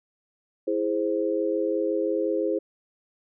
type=chord; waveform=sine; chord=E augmented; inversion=none; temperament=equal; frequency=329.6 / 415.3 / 523.3 Hz; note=E4 / G#4 / B#4; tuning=0 / 0 / 0 cents; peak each=-27 dBFS; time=0.67-2.59 s; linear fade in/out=10 ms; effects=none